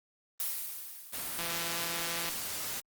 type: noise with exponential decay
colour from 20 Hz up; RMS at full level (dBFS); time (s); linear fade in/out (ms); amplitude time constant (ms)
blue; -32; 0.4-2.01; 0; 350
type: noise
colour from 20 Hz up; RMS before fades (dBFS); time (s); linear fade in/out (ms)
white; -37; 1.12-2.81; 20
type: click train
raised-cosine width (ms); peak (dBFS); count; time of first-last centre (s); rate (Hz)
0.2; -19; 153; 1.39-2.289; 169
effects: Opus 32 kbps